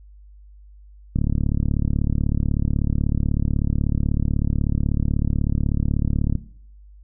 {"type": "click train", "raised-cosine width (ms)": 5, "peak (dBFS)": -8, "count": 189, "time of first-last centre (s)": [1.16, 6.353], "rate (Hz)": 36.2, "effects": ["noise-tail reverb RT60 0.6 s tail -18 dB re dry", "added 50 Hz sine -43 dBFS peak until 7.03 s"]}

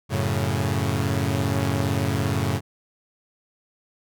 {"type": "chord", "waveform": "sawtooth", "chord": "F# minor", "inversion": "none", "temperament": "equal", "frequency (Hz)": [92.5, 110, 138.59], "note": ["F#2", "A2", "C#3"], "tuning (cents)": [0, 0, 0], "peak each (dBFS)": -22, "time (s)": [0.09, 2.61], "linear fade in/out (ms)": 50, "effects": []}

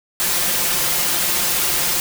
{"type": "noise with comb filter", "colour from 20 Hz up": "white", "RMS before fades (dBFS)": -19, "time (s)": [0.2, 2], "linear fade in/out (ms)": 0, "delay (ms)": 5.7, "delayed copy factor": 0.6, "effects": []}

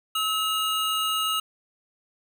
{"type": "tone pair together", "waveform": "square", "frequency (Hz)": [1289, 2846], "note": ["E6", "F7"], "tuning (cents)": [-39, 32], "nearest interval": "octave + major second", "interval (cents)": 1371, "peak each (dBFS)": -27, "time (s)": [0.15, 1.4], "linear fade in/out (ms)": 5, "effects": ["10-bit"]}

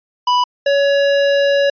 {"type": "tone pair in turn", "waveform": "square", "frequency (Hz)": [987.8, 562.4], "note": ["B5", "C#5"], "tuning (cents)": [0, 25], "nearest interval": "minor seventh", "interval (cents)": 975, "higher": "first", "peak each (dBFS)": -12, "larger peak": "neither", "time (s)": [[0.27, 0.44], [0.66, 1.7]], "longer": "second", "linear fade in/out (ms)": 5, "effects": ["resampled to 11025 Hz"]}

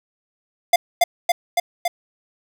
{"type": "tone with echo", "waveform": "square", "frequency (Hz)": 698.5, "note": "F5", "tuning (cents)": 0, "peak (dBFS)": -10, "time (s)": [0.73, 0.76], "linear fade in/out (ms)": 5, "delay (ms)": 280, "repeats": 4, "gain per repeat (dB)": -2, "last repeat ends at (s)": 1.88, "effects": ["8-bit"]}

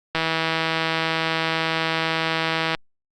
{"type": "click train", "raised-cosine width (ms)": 0.3, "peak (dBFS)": -6, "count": 422, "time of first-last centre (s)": [0.15, 2.749], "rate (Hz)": 162, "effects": ["Opus 48 kbps"]}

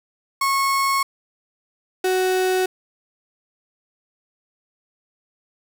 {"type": "tone pair in turn", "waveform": "35% pulse", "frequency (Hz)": [1095, 371.8], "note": ["C#6", "F#4"], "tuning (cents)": [-22, 8], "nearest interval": "octave + perfect fifth", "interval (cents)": 1870, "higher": "first", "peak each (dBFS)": -16, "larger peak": "neither", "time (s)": [[0.41, 1.03], [2.04, 2.66]], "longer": "neither", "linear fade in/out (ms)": 5, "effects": ["7-bit"]}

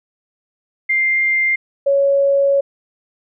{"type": "tone pair in turn", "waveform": "sine", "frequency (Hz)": [2101, 556.5], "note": ["C7", "C#5"], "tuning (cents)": [7, 7], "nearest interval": "octave + major seventh", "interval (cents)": 2300, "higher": "first", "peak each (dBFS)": [-13, -11], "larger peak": "second", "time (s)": [[0.89, 1.56], [1.86, 2.61]], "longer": "second", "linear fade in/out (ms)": 10, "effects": []}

